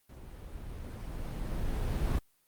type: noise with level ramp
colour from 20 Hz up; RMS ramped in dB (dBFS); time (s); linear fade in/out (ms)
brown; -47 to -29; 0.09-2.19; 5
effects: white hiss -71 dBFS RMS until 2.47 s + Opus 32 kbps